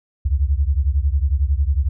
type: beating tone pair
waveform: sine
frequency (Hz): 66 / 77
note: C2 / D#2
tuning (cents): +16 / -17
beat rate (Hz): 11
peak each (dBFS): -17 / -19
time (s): 0.25-1.89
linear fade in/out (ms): 10
effects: none